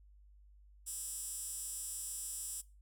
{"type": "tone with high-pass filter", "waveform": "15% pulse", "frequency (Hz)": 326.4, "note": "E4", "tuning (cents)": -17, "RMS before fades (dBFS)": -43, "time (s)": [0.86, 2.62], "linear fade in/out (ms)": 20, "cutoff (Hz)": 8600, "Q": 4.5, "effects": ["noise-tail reverb RT60 0.3 s tail -19 dB re dry", "added 50 Hz sine -58 dBFS peak until 2.81 s"]}